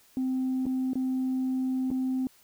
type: tone with dropouts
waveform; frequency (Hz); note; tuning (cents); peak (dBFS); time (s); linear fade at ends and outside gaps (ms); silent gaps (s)
sine; 259.3; C4; -15; -24; 0.17-2.27; 1; 0.656-0.665 / 0.933-0.955 / 1.904-1.913
effects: tanh soft clip ceiling -23 dBFS + white hiss -60 dBFS RMS until 2.43 s

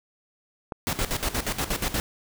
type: click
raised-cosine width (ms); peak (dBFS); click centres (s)
1; -17; 0.722
type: noise with tremolo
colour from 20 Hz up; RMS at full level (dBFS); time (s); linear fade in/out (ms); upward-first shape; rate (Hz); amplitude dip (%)
pink; -26; 0.87-2; 0; square; 8.4; 75
effects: none

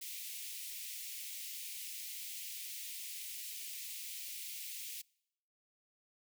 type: high-pass noise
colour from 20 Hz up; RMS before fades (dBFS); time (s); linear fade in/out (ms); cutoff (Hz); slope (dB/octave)
white; -45; 0.01-5.02; 10; 2100; 48
effects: noise-tail reverb RT60 0.8 s tail -26 dB re dry

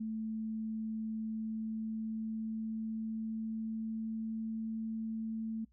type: tone with pitch glide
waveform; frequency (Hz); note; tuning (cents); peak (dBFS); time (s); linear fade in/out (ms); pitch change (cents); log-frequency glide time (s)
sine; 220 to 222.3; A3 to A3; 0 to +18; -35; 0-5.65; 10; +18; 1.16-4.64
effects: noise-tail reverb RT60 0.1 s tail -21 dB re dry + added 60 Hz sine -65 dBFS peak until 5.72 s

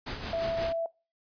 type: noise with tremolo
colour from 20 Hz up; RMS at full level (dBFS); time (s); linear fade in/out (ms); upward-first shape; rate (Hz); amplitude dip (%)
pink; -35; 0.06-0.73; 10; sine; 5.7; 50
type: tone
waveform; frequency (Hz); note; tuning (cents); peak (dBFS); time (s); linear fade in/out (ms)
sine; 664; E5; +12; -27; 0.33-0.86; 2
effects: noise-tail reverb RT60 0.3 s tail -22 dB re dry + resampled to 11025 Hz

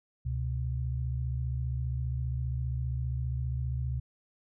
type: tone pair together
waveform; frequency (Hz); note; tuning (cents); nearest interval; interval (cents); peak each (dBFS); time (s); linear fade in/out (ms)
sine; 70.38 / 125.4; C#2 / B2; +27 / +27; minor seventh; 1000; -32 / -32; 0.25-4; 10
effects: none

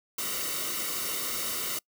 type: noise with comb filter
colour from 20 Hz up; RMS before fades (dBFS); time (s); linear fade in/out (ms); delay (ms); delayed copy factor
white; -32; 0.18-1.79; 5; 1.2; -0.7
effects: noise-tail reverb RT60 0.1 s tail -26 dB re dry

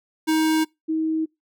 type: tone pair in turn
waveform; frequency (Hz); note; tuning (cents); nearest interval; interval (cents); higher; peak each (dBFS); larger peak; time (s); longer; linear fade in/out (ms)
square / sine; 315.6 / 317.8; D#4 / D#4; +25 / +37; unison; 12; second; -18 / -20; first; 0.27-0.65 / 0.88-1.26; neither; 20
effects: noise-tail reverb RT60 0.2 s tail -25 dB re dry

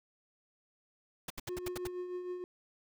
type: noise bursts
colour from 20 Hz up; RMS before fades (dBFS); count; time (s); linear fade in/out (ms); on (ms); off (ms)
pink; -40; 7; 1.28-1.873; 5; 23; 72
type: tone with tremolo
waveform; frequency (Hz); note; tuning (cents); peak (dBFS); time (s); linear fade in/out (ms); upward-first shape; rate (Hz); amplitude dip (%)
triangle; 360; F#4; -47; -33; 1.49-2.44; 0; triangle; 6.4; 55
effects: none

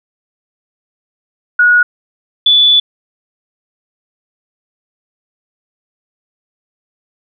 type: tone pair in turn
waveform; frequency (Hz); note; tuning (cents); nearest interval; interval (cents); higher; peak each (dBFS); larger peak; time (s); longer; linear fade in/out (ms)
sine; 1455 / 3463; F#6 / A7; -29 / -28; octave + minor third; 1501; second; -5; neither; 1.59-1.83 / 2.46-2.8; second; 5
effects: none

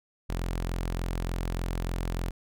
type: tone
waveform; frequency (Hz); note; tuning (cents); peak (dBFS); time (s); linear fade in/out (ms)
sawtooth; 43.37; F1; -11; -25; 0.29-2.31; 10
effects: none

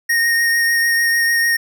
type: tone with vibrato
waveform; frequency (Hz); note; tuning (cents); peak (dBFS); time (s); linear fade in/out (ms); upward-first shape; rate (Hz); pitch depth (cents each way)
square; 1856; A#6; -8; -14; 0.09-1.57; 10; triangle; 6.7; 16
effects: none

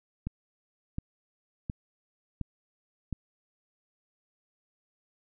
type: click train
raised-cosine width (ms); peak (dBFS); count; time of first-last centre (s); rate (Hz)
5; -20; 5; 0.27-3.127; 1.4
effects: none

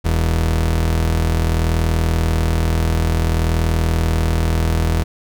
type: tone pair together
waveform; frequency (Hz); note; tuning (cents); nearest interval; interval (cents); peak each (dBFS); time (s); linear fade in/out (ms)
30% pulse; 40.55 / 81.1; E1 / E2; -28 / -28; octave; 1200; -16; 0.04-5.04; 20
effects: none

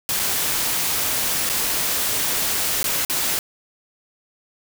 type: noise with dropouts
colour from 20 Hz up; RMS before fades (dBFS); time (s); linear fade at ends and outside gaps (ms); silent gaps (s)
white; -22; 0.09-3.39; 0; 0.193-0.197 / 1.491-1.498 / 2.83-2.842 / 3.049-3.098
effects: none

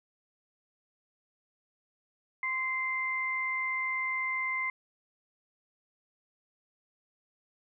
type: tone pair together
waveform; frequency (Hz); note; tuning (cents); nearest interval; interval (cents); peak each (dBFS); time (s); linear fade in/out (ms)
sine; 1041 / 2084; C6 / C7; -9 / -7; octave; 1202; -36 / -30; 2.43-4.7; 2
effects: none

